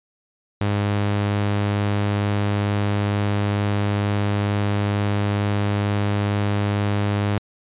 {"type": "tone", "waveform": "sawtooth", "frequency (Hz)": 102.2, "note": "G#2", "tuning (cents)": -27, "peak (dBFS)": -15, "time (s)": [0.61, 7.38], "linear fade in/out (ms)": 0, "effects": ["resampled to 8000 Hz"]}